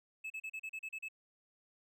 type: tone bursts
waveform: triangle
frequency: 2601 Hz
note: E7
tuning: 24 cents flat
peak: -38 dBFS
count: 9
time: 0.24-1.086 s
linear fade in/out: 10 ms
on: 62 ms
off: 36 ms
effects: none